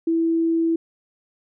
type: tone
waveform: sine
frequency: 329.6 Hz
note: E4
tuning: in tune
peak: -17 dBFS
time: 0.07-0.76 s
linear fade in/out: 5 ms
effects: none